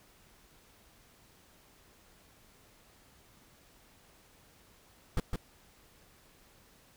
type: noise with echo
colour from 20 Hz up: brown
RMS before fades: -28 dBFS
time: 5.17-5.2 s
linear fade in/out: 2 ms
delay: 160 ms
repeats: 1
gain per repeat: -4 dB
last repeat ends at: 5.36 s
effects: pink hiss -62 dBFS RMS until 6.96 s